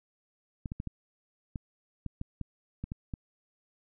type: clicks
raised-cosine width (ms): 5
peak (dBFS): -23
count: 11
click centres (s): 0.658 / 0.719 / 0.801 / 0.873 / 1.558 / 2.063 / 2.214 / 2.413 / 2.84 / 2.919 / 3.138
effects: none